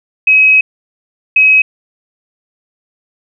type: tone bursts at uneven times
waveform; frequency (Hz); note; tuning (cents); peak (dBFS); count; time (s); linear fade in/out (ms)
sine; 2547; D#7; +40; -4; 2; 0.27-0.61 / 1.36-1.62; 5
effects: none